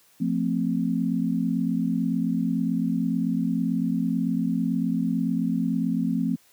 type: chord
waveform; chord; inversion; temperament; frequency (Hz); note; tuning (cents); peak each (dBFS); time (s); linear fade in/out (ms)
sine; F major; none; equal with one note detuned; 174.61 / 223.5 / 261.6; F3 / A3 / C4; 0 / +27 / 0; -26; 0.2-6.36; 10
effects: white hiss -59 dBFS RMS until 6.52 s + high-pass 100 Hz 12 dB/octave